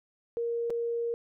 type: tone with dropouts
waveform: sine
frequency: 468.2 Hz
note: A#4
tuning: 8 cents sharp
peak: -28 dBFS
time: 0.37-1.14 s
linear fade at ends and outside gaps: 0 ms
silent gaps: 0.699-0.704 s
effects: none